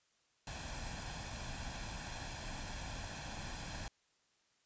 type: noise with comb filter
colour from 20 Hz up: pink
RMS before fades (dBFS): -44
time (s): 0.47-3.88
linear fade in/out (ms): 2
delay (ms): 1.2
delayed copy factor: +0.6
effects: white hiss -75 dBFS RMS until 4.65 s + resampled to 16000 Hz